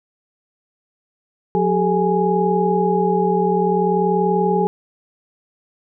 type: tone cluster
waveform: sine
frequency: 180.4 / 392.4 / 432.9 / 831 Hz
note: F#3 / G4 / A4 / G#5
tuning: -44 / +2 / -28 / +1 cents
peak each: -20 dBFS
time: 1.55-4.67 s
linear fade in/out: 0 ms
effects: none